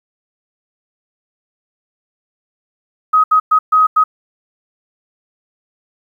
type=tone bursts at uneven times; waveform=sine; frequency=1262 Hz; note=D#6; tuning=24 cents sharp; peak=-7 dBFS; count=5; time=3.13-3.24 / 3.31-3.4 / 3.51-3.59 / 3.72-3.87 / 3.96-4.04 s; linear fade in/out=10 ms; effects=8-bit